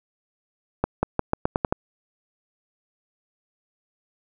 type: accelerating click train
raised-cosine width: 1 ms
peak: -6 dBFS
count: 8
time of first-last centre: 0.84-1.725 s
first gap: 190 ms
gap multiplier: 0.86
effects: none